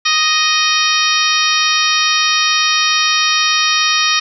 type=harmonic tone; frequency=622.3 Hz; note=D#5; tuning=in tune; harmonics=2 / 3 / 4 / 5 / 6 / 7 / 8 / 9; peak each=-18 / -20 / -18 / -21 / -19 / -22 / -23 / -19 dBFS; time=0.05-4.2 s; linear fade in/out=10 ms; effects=none